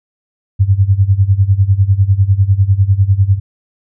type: tone with tremolo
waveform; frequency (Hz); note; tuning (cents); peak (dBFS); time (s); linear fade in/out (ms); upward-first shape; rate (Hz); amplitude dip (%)
sine; 98; G2; 0; -4; 0.59-3.4; 20; sine; 10; 85
effects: none